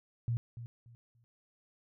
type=tone with echo; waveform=sine; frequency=117.8 Hz; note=A#2; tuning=19 cents sharp; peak=-29 dBFS; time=0.28-0.37 s; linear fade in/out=0 ms; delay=290 ms; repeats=3; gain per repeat=-12 dB; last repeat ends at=1.24 s; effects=none